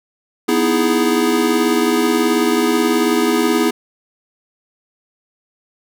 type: chord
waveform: square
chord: E major seventh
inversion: second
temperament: equal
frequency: 246.9 / 311.1 / 329.6 / 415.3 Hz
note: B3 / D#4 / E4 / G#4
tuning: 0 / 0 / 0 / 0 cents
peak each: -19 / -22 / -19 / -19 dBFS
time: 0.48-3.71 s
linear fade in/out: 10 ms
effects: none